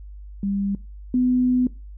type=tone pair in turn; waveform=sine; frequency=198.7 / 250.8 Hz; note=G3 / B3; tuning=+24 / +27 cents; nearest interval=major third; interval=403 cents; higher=second; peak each=-21 / -16 dBFS; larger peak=second; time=0.43-0.75 / 1.14-1.67 s; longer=second; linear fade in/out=2 ms; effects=noise-tail reverb RT60 0.3 s tail -21 dB re dry + added 50 Hz sine -36 dBFS peak until 1.97 s